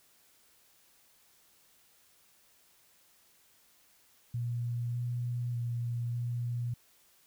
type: tone with pitch steps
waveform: sine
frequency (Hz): 119.5 / 121.3 / 119 / 120.2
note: A#2 / B2 / A#2 / B2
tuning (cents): +43 / -31 / +36 / -46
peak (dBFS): -31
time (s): 4.34-6.74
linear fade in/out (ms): 5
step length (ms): 600
effects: white hiss -65 dBFS RMS until 7.26 s